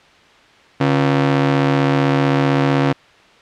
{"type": "ring-modulated tone", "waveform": "sawtooth", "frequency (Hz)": 207.7, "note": "G#3", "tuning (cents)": 0, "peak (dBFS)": -6, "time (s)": [0.8, 2.93], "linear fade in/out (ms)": 10, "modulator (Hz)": 66, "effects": ["white hiss -47 dBFS RMS until 3.41 s", "low-pass 3000 Hz 12 dB/octave"]}